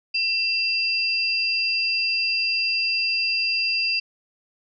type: tone pair together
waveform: sine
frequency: 2690 / 4793 Hz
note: E7 / D8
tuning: +34 / +34 cents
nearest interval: minor seventh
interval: 1000 cents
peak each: -23 dBFS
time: 0.14-4 s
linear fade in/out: 10 ms
effects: none